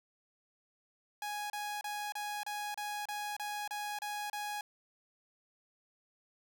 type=tone bursts; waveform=sawtooth; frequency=830.6 Hz; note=G#5; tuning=in tune; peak=-33 dBFS; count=11; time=1.22-4.61 s; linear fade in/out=2 ms; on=280 ms; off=31 ms; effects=none